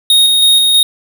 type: tone with tremolo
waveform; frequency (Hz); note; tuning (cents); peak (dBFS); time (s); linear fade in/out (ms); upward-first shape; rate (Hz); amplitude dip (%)
square; 3729; A#7; 0; -6; 0.1-0.83; 2; square; 3.1; 25
effects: none